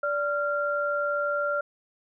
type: tone pair together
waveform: sine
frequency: 581.9 / 1384 Hz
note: D5 / F6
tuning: -16 / -16 cents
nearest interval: octave + minor third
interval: 1500 cents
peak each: -27 dBFS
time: 0.03-1.61 s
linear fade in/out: 5 ms
effects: none